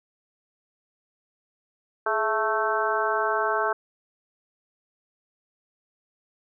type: harmonic tone with a mistuned harmonic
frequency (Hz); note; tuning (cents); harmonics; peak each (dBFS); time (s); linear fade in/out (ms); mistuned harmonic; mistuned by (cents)
220; A3; 0; 2 / 3 / 4 / 5 / 6 / 7; -29 / -29 / -29 / -29 / -29 / -29; 2.06-3.73; 5; 2; -64
effects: none